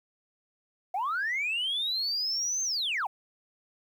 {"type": "linear two-way sweep", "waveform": "sine", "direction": "up then down", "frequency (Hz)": [698.5, 6350, 698.5], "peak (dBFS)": -26, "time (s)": [0.94, 3.07], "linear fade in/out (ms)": 5, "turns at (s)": 2.63, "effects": ["tanh soft clip ceiling -24 dBFS", "10-bit"]}